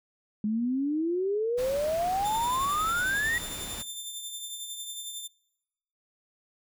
sine exponential sweep, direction up, 207.1 to 1935 Hz, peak -25 dBFS, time 0.44-3.38 s, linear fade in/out 2 ms
pink noise, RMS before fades -40 dBFS, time 1.57-3.83 s, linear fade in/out 20 ms
15% pulse tone with tremolo, 3570 Hz, A7, 24 cents sharp, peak -27 dBFS, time 2.24-5.28 s, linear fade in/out 20 ms, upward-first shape triangle, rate 11 Hz, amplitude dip 50%
effects noise-tail reverb RT60 1.0 s tail -25 dB re dry

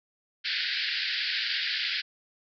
white band-pass noise, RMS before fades -30 dBFS, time 0.44-2.02 s, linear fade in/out 20 ms, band 1500 to 4900 Hz, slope 96 dB/octave, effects none

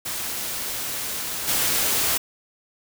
white noise with level steps, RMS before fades -29 / -22 dBFS, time 0.05-2.18 s, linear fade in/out 10 ms, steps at 1.47 s, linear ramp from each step 20 ms, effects none

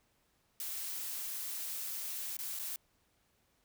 blue noise with dropouts, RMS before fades -40 dBFS, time 0.6-2.76 s, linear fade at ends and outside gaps 1 ms, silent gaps 2.369-2.389 / 2.59-2.595 s, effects pink hiss -74 dBFS RMS until 3.64 s

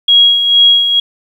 sine tone with tremolo, 3300 Hz, G#7, 12 cents flat, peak -3 dBFS, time 0.08-1 s, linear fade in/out 5 ms, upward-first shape sine, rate 2.2 Hz, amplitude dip 55%, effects 7-bit

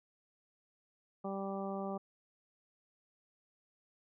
harmonic tone, 195.5 Hz, G3, 4 cents flat, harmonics 1 / 2 / 3 / 4 / 5 / 6, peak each -40 / -43 / -43 / -44 / -52 / -48 dBFS, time 1.24-1.98 s, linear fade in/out 10 ms, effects none

